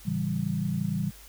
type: chord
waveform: sine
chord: A dominant seventh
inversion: none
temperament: equal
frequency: 110 / 138.59 / 164.81 / 196 Hz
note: A2 / C#3 / E3 / G3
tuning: 0 / 0 / 0 / 0 cents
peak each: -35 / -33 / -30 / -30 dBFS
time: 0.05-1.11 s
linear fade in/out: 20 ms
effects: added 50 Hz sine -50 dBFS peak until 1.28 s + white hiss -51 dBFS RMS until 1.28 s